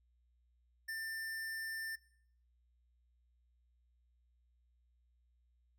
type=tone; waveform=square; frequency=1790 Hz; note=A6; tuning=29 cents sharp; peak=-40 dBFS; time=0.88-1.96 s; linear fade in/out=10 ms; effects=noise-tail reverb RT60 0.7 s tail -23 dB re dry + added 60 Hz sine -70 dBFS peak until 5.78 s